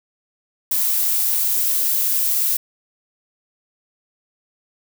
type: noise with high-pass filter sweep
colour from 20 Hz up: violet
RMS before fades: -19 dBFS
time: 0.71-2.57 s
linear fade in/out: 5 ms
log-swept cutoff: 890 to 320 Hz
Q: 3.3
effects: none